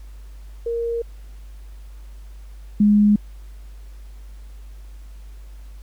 sine tone pair in turn, 466.2 / 207.7 Hz, A#4 / G#3, 0 / 0 cents, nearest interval octave + major second, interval 1400 cents, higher first, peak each -21 / -11 dBFS, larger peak second, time 0.66-1.02 / 2.8-3.16 s, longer neither, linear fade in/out 5 ms, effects added 50 Hz sine -36 dBFS peak until 5.82 s + pink hiss -56 dBFS RMS until 5.82 s

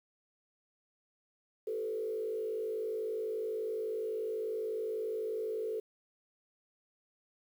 sine tone with frequency modulation, 440 Hz, A4, in tune, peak -33 dBFS, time 1.67-5.8 s, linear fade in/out 5 ms, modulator 51.8 Hz, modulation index 0.85, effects 10-bit

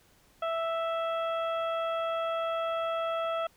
harmonic tone, 659.3 Hz, E5, in tune, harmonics 1 / 2 / 3 / 4 / 5, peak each -30 / -33 / -48 / -45 / -45 dBFS, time 0.42-3.47 s, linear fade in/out 5 ms, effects pink hiss -63 dBFS RMS until 3.56 s

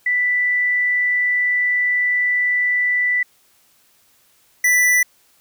sine / square tone pair in turn, 1978 / 1978 Hz, B6 / B6, +2 / +2 cents, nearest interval unison, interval 0 cents, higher neither, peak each -15 / -13 dBFS, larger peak second, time 0.06-3.23 / 4.64-5.03 s, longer first, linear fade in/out 5 ms, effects white hiss -57 dBFS RMS until 5.4 s

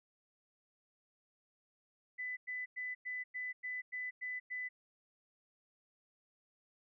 sine tone bursts, 2000 Hz, B6, 21 cents sharp, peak -38 dBFS, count 9, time 2.18-4.69 s, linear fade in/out 20 ms, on 190 ms, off 100 ms, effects none

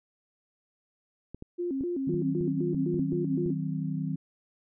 clicks, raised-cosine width 3 ms, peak -27 dBFS, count 10, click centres 1.346 / 1.424 / 1.809 / 2.142 / 2.409 / 2.747 / 2.943 / 2.995 / 3.131 / 3.461 s
sine tone with vibrato, 307.4 Hz, D#4, 21 cents flat, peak -28 dBFS, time 1.58-3.54 s, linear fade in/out 20 ms, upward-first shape square, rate 3.9 Hz, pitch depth 230 cents each way
sine chord, C diminished, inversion first, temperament just, 156.98 / 188.37 / 261.6 Hz, Eb3 / Gb3 / C4, +16 / +31 / 0 cents, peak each -31 / -34 / -35 dBFS, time 2.07-4.16 s, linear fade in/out 5 ms
effects none

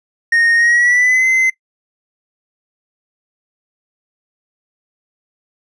triangle tone with pitch glide, 1854 to 2057 Hz, A#6 to C7, -10 to -30 cents, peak -8 dBFS, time 0.32-1.5 s, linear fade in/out 5 ms, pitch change +180 cents, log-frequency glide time 0.56-1.27 s, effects noise-tail reverb RT60 0.1 s tail -21 dB re dry + resampled to 22050 Hz

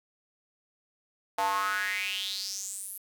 square tone with high-pass filter sweep, 98 Hz, G2, in tune, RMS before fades -32 dBFS, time 1.38-2.98 s, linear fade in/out 5 ms, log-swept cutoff 780 to 12000 Hz, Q 6, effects 9-bit

